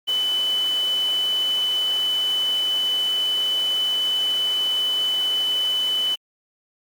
sine tone in noise, 3000 Hz, F#7, 23 cents sharp, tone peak -19 dBFS, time 0.07-6.16 s, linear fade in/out 20 ms, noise pink, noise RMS -35 dBFS, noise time 0.07-6.16 s, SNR +13 dB, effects high-pass 400 Hz 12 dB/octave + Opus 48 kbps

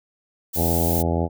violet noise, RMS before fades -26 dBFS, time 0.53-1.03 s, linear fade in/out 20 ms
harmonic tone, 83.9 Hz, E2, 31 cents sharp, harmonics 1 / 2 / 3 / 4 / 5 / 6 / 7 / 8 / 9 / 10, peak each -23 / -26 / -28 / -29 / -30 / -31 / -31 / -32 / -33 / -33 dBFS, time 0.55-1.29 s, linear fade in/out 50 ms
effects none

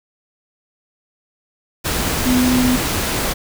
sine tone in noise, 251.4 Hz, B3, 31 cents sharp, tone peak -13 dBFS, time 2.25-2.77 s, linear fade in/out 20 ms, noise pink, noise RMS -20 dBFS, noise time 1.84-3.34 s, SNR +4 dB, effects none

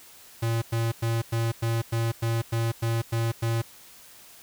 square tone bursts, 114.8 Hz, A#2, 26 cents flat, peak -24 dBFS, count 11, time 0.42-3.62 s, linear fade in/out 10 ms, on 200 ms, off 100 ms, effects white hiss -50 dBFS RMS until 4.42 s

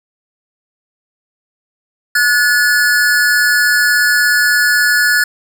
square tone pair together, 1455.6 / 1719 Hz, F#6 / A6, -29 / -41 cents, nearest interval minor third, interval 288 cents, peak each -13 dBFS, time 2.15-5.24 s, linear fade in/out 5 ms, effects 8-bit

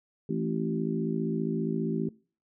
harmonic tone with a mistuned harmonic, 55 Hz, A1, in tune, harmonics 3 / 4 / 5 / 6 / 7, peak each -32 / -32 / -36 / -36 / -34 dBFS, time 0.29-2.09 s, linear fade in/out 5 ms, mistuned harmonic 5, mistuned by -22 cents, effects noise-tail reverb RT60 0.4 s tail -23 dB re dry

